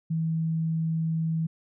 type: tone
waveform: sine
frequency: 161.9 Hz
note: E3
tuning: 31 cents flat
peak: -24 dBFS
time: 0.1-1.47 s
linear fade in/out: 10 ms
effects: none